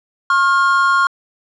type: tone pair together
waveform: triangle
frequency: 1084.2 / 1406 Hz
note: C#6 / F6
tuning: -39 / +11 cents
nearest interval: major third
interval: 450 cents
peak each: -12 dBFS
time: 0.3-1.07 s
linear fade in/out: 2 ms
effects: resampled to 22050 Hz